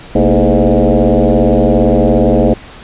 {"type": "tone with frequency modulation", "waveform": "sine", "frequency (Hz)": 146.83, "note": "D3", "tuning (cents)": 0, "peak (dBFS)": -6, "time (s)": [0.15, 2.54], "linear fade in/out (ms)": 5, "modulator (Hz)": 92.1, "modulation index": 5.5, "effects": ["pink hiss -34 dBFS RMS until 2.83 s", "resampled to 8000 Hz"]}